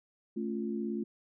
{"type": "chord", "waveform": "sine", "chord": "A augmented", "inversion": "none", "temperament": "equal", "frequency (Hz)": [220, 277.2, 349.2], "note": ["A3", "C#4", "E#4"], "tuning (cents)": [0, 0, 0], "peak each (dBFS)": [-34, -40, -37], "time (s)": [0.36, 1.04], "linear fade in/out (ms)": 10, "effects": []}